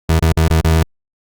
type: tone with dropouts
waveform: 30% pulse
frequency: 80.7 Hz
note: E2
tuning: 36 cents flat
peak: -7 dBFS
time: 0.09-0.83 s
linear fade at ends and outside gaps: 5 ms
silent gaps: 0.194-0.222 / 0.325-0.369 / 0.481-0.502 / 0.612-0.644 s
effects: Opus 48 kbps